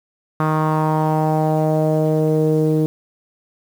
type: tone with low-pass filter sweep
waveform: sawtooth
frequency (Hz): 155.8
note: D#3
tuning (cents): +3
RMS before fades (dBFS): -17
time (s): 0.4-2.86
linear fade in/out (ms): 0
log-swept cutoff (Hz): 1200 to 400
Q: 3.6
effects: 7-bit